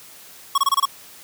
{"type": "tone bursts", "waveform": "square", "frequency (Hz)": 1107, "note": "C#6", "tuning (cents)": -3, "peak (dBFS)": -15, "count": 6, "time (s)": [0.55, 0.855], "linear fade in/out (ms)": 5, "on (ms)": 30, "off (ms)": 25, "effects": ["white hiss -44 dBFS RMS until 1.23 s", "high-pass 80 Hz 12 dB/octave"]}